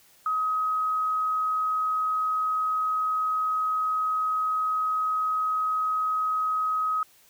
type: tone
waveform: sine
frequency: 1266 Hz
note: D#6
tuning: 30 cents sharp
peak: -23 dBFS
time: 0.26-7.03 s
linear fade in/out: 2 ms
effects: white hiss -58 dBFS RMS until 7.29 s